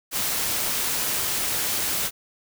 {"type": "noise with amplitude modulation", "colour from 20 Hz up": "white", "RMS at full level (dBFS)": -24, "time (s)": [0.11, 2.11], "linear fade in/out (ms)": 50, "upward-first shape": "sine", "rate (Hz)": 262, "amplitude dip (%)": 30, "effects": []}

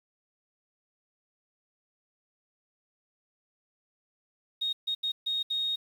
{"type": "tone bursts at uneven times", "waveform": "sine", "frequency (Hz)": 3729, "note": "A#7", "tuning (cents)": 0, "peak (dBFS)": -27, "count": 5, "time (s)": [[4.61, 4.73], [4.87, 4.95], [5.03, 5.12], [5.26, 5.43], [5.5, 5.76]], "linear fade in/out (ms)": 10, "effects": ["9-bit"]}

